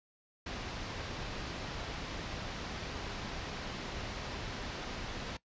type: low-pass noise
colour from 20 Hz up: pink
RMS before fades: -41 dBFS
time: 0.46-5.37 s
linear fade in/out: 5 ms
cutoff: 5500 Hz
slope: 24 dB/octave
effects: noise-tail reverb RT60 0.1 s tail -19 dB re dry + resampled to 16000 Hz